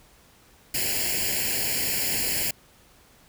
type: noise with comb filter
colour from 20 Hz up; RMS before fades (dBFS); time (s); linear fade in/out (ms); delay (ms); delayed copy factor
white; -26; 0.74-2.51; 5; 0.41; +1
effects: pink hiss -56 dBFS RMS until 3.28 s